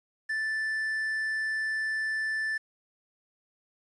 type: tone with quantisation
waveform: triangle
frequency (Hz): 1760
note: A6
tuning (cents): 0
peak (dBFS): -26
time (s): 0.29-2.58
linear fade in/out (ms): 10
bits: 9
effects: resampled to 24000 Hz